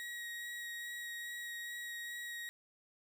35% pulse tone with vibrato, 1898 Hz, A#6, 31 cents sharp, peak -40 dBFS, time 0-2.49 s, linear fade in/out 0 ms, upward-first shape sine, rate 2.4 Hz, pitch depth 10 cents each way, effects none

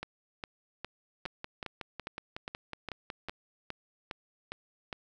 two click trains, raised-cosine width 0.3 ms, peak -22 / -21 dBFS, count 12 / 13, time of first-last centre 1.26-3.286 / 0.03-4.928 s, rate 5.43 / 2.45 Hz, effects none

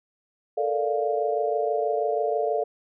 sine chord, Bb major seventh, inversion third, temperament equal, 440 / 466.2 / 587.3 / 698.5 Hz, A4 / Bb4 / D5 / F5, 0 / 0 / 0 / 0 cents, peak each -26 / -32 / -28 / -27 dBFS, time 0.57-2.64 s, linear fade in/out 10 ms, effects none

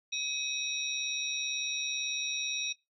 sine tone cluster, 2535 / 3765 / 3903 / 5670 Hz, D#7 / A#7 / B7 / F8, +32 / +16 / -21 / +25 cents, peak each -35 / -36 / -39 / -39 dBFS, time 0.12-2.73 s, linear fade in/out 10 ms, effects noise-tail reverb RT60 0.2 s tail -20 dB re dry

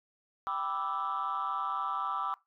sine chord, E minor seventh, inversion first, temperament equal, 784 / 987.8 / 1174.7 / 1318.5 Hz, G5 / B5 / D6 / E6, 0 / 0 / 0 / 0 cents, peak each -38 / -37 / -33 / -35 dBFS, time 0.47-2.34 s, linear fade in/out 0 ms, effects noise-tail reverb RT60 0.2 s tail -20 dB re dry + tanh soft clip ceiling -25 dBFS

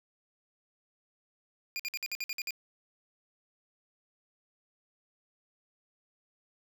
25% pulse tone bursts, 2415 Hz, D7, 48 cents sharp, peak -29 dBFS, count 9, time 1.76-2.507 s, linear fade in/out 0 ms, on 35 ms, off 54 ms, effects none

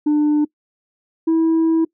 sine tone pair in turn, 298.4 / 325.4 Hz, D4 / E4, +28 / -22 cents, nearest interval minor second, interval 150 cents, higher second, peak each -10 dBFS, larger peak neither, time 0.06-0.45 / 1.27-1.85 s, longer second, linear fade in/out 10 ms, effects noise-tail reverb RT60 0.1 s tail -23 dB re dry + tanh soft clip ceiling -12 dBFS

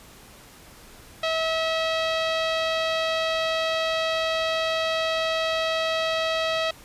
sawtooth tone with low-pass filter, 646 Hz, E5, 35 cents flat, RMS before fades -25 dBFS, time 1.23-6.71 s, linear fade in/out 5 ms, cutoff 3800 Hz, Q 2.4, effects pink hiss -48 dBFS RMS until 6.84 s + resampled to 32000 Hz

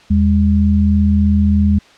sine tone pair together, 80.8 / 203.9 Hz, E2 / G#3, -34 / -32 cents, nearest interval octave + major third, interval 1602 cents, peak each -12 dBFS, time 0.1-1.79 s, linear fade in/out 10 ms, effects white hiss -45 dBFS RMS until 1.97 s + low-pass 4000 Hz 12 dB/octave

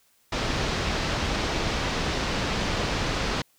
pink low-pass noise, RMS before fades -27 dBFS, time 0.32-3.42 s, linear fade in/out 5 ms, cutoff 5600 Hz, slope 24 dB/octave, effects white hiss -64 dBFS RMS until 3.58 s

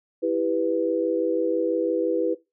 sine chord, E minor, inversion none, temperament just, 329.6 / 395.6 / 494.4 Hz, E4 / G4 / B4, 0 / +16 / +2 cents, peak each -25 / -28 / -23 dBFS, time 0.22-2.35 s, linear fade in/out 20 ms, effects noise-tail reverb RT60 0.2 s tail -17 dB re dry

